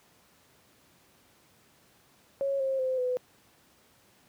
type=tone with pitch steps; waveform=sine; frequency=551 / 534.1 / 517.7 / 501.8 Hz; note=C#5 / C5 / C5 / B4; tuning=-11 / +36 / -18 / +28 cents; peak=-26 dBFS; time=2.41-3.17 s; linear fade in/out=0 ms; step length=190 ms; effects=pink hiss -62 dBFS RMS until 4.28 s + high-pass 100 Hz 12 dB/octave